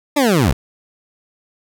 20% pulse linear sweep, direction down, 303.9 to 49.28 Hz, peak -7 dBFS, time 0.16-0.53 s, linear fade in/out 10 ms, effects none

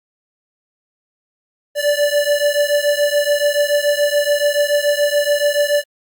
square beating tone pair, 580 / 587 Hz, D5 / D5, -22 / -1 cents, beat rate 7 Hz, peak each -17 / -18 dBFS, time 1.75-5.84 s, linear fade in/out 50 ms, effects Opus 48 kbps

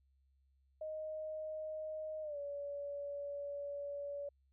sine tone with pitch glide, 622.3 to 570.7 Hz, D#5 to D5, 0 to -50 cents, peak -40 dBFS, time 0.81-4.29 s, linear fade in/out 5 ms, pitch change -150 cents, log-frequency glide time 2.22-2.38 s, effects added 67 Hz sine -70 dBFS peak until 4.52 s

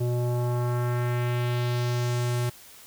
square tone with low-pass filter sweep, 121.7 Hz, B2, 25 cents flat, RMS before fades -26 dBFS, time 0-2.5 s, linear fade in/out 10 ms, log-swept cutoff 500 to 12000 Hz, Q 1.4, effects white hiss -49 dBFS RMS until 2.86 s

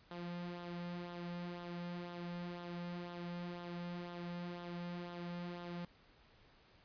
sawtooth tone with flanger, 174.61 Hz, F3, in tune, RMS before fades -45 dBFS, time 0.11-5.85 s, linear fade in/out 2 ms, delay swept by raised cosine 0.41 to 3.11 ms, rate 2 Hz, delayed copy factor -0.5, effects pink hiss -66 dBFS RMS until 6.84 s + resampled to 11025 Hz

